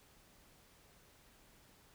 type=silence; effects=pink hiss -65 dBFS RMS until 1.94 s